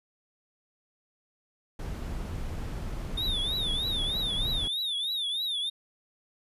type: noise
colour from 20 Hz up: brown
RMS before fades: -34 dBFS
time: 1.79-4.68 s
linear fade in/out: 5 ms
type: tone with vibrato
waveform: triangle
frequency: 3617 Hz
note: A7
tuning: 47 cents sharp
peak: -27 dBFS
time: 3.17-5.7 s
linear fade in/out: 10 ms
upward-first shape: triangle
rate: 3.2 Hz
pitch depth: 160 cents each way
effects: resampled to 32000 Hz